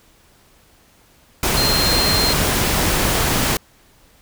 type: tone in noise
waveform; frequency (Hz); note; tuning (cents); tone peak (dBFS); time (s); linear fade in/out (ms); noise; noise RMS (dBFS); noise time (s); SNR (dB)
sine; 4186; C8; 0; -18; 1.57-2.33; 2; pink; -18; 1.43-3.57; -3
effects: pink hiss -53 dBFS RMS until 4.21 s